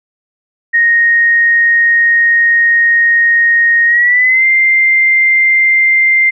sine tone with pitch glide, 1864.7 to 2093 Hz, A#6 to C7, 0 to 0 cents, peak -6 dBFS, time 0.73-6.31 s, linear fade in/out 20 ms, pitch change +200 cents, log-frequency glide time 3.86-4.45 s, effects none

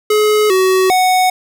square tone with pitch steps, 424.5 / 375.5 / 740 Hz, G#4 / F#4 / F#5, +38 / +26 / 0 cents, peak -10 dBFS, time 0.1-1.3 s, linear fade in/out 5 ms, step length 400 ms, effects none

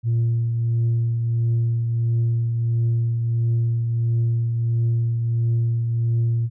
sine tone with tremolo, 116.3 Hz, A#2, 4 cents flat, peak -14 dBFS, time 0.03-6.5 s, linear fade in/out 50 ms, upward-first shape triangle, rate 1.5 Hz, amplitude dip 45%, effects tanh soft clip ceiling -15 dBFS

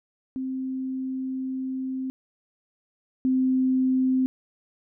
sine tone pair in turn, 261.6 / 259.3 Hz, C4 / C4, 0 / -15 cents, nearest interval unison, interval 15 cents, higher first, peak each -27 / -19 dBFS, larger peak second, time 0.36-2.1 / 3.25-4.26 s, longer first, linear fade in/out 0 ms, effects none

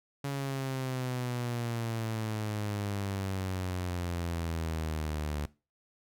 sawtooth exponential sweep, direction down, 140.8 to 73.42 Hz, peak -28 dBFS, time 0.24-5.46 s, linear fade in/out 5 ms, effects noise-tail reverb RT60 0.3 s tail -20 dB re dry

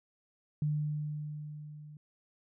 sine tone with level ramp, 150 Hz, D3, 37 cents sharp, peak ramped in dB -27 to -47 dBFS, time 0.62-1.97 s, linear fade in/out 2 ms, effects none

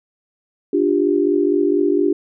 sine tone cluster, 296 / 351.4 / 395.7 Hz, D4 / F4 / G4, +14 / +11 / +16 cents, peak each -18 dBFS, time 0.73-2.13 s, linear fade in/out 5 ms, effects none

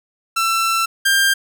sawtooth tone pair in turn, 1340 / 1593.5 Hz, E6 / G6, +28 / +28 cents, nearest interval minor third, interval 300 cents, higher second, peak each -12 / -9 dBFS, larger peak second, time 0.36-0.86 / 1.05-1.34 s, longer first, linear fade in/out 10 ms, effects none

